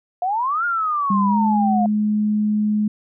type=exponential two-way sweep; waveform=sine; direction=up then down; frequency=698.5 to 1432 to 698.5 Hz; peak=-18 dBFS; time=0.22-1.86 s; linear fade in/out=2 ms; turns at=0.65 s
type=tone with pitch glide; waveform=sine; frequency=198.2 to 211.2 Hz; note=G3 to G#3; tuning=+19 to +29 cents; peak=-16 dBFS; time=1.1-2.88 s; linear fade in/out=5 ms; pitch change=+110 cents; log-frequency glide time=1.27-1.37 s
effects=none